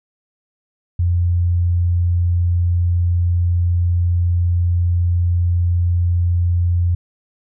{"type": "tone", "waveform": "sine", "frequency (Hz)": 87.31, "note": "F2", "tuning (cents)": 0, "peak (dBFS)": -13, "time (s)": [0.99, 6.95], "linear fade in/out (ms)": 5, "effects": []}